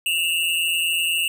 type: tone pair together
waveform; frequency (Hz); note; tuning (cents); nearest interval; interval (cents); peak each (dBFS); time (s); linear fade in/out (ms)
square; 2696 / 2864; E7 / F7; +38 / +43; minor second; 105; -23; 0.06-1.28; 2
effects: none